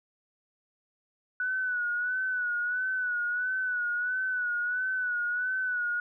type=tone with vibrato; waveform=sine; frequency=1480 Hz; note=F#6; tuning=in tune; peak=-27 dBFS; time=1.4-6 s; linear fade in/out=2 ms; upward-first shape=sine; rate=1.5 Hz; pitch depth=53 cents each way; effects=none